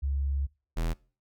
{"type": "tone pair in turn", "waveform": ["sine", "square"], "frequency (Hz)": [69.3, 41.21], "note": ["C#2", "E1"], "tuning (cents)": [0, 0], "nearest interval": "major sixth", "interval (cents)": 900, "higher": "first", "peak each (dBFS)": [-26, -27], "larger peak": "first", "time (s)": [[0.02, 0.47], [0.76, 0.94]], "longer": "first", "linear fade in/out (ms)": 20, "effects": ["noise-tail reverb RT60 0.4 s tail -24 dB re dry"]}